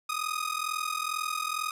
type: ring-modulated tone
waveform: sawtooth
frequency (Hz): 1244.5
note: D#6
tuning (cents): 0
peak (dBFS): -23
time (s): 0.09-1.71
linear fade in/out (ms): 2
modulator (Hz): 21.1
effects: resampled to 32000 Hz + 9-bit